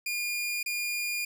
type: tone with dropouts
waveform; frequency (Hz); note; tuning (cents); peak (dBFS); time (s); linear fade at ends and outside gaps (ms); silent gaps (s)
sawtooth; 2422; D#7; -47; -26; 0.06-1.25; 5; 0.63-0.66
effects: none